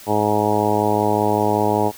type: harmonic tone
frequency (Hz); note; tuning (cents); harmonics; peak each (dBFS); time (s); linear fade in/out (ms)
105.3; G#2; +24; 1 / 2 / 3 / 4 / 5 / 6 / 7 / 8 / 9; -26 / -25 / -24 / -22 / -26 / -25 / -25 / -22 / -25; 0.06-1.92; 50
effects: white hiss -41 dBFS RMS until 1.97 s